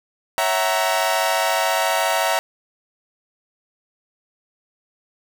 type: chord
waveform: sawtooth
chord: F# dominant seventh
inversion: second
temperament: equal with one note detuned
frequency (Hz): 554.4 / 659.3 / 753.4 / 932.3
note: C#5 / E5 / F#5 / A#5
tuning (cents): 0 / 0 / +31 / 0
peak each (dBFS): -23 / -18 / -20 / -19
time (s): 0.38-2.39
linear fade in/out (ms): 0
effects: none